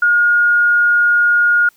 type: tone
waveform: sine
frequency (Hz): 1430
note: F6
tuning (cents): +41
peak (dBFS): -9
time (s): 0.02-1.69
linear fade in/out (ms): 5
effects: white hiss -54 dBFS RMS until 1.76 s